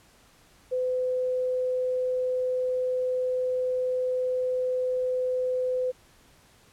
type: tone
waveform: sine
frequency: 507 Hz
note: B4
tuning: 45 cents sharp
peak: -24 dBFS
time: 0.71-5.92 s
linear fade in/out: 20 ms
effects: pink hiss -58 dBFS RMS until 6.72 s + low-pass 12000 Hz 12 dB/octave